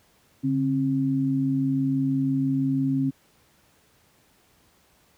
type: tone pair together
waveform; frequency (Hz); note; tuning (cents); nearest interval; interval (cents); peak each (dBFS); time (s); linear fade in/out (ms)
sine; 141.9 / 267.9; C#3 / C4; +41 / +41; major seventh; 1100; -26 / -22; 0.43-3.11; 20
effects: pink hiss -61 dBFS RMS until 5.17 s + high-pass 60 Hz 12 dB/octave